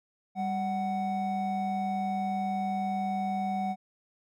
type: tone pair together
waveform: triangle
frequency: 196.78 / 745 Hz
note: G3 / F#5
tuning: +7 / +12 cents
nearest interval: octave + major seventh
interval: 2305 cents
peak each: -30 / -28 dBFS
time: 0.35-3.76 s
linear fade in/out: 50 ms
effects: none